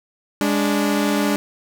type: tone pair together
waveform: sawtooth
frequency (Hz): 205.4 / 290.8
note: G#3 / D4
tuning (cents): -19 / -17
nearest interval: tritone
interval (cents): 602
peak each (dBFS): -16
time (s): 0.41-1.36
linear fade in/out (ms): 0
effects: none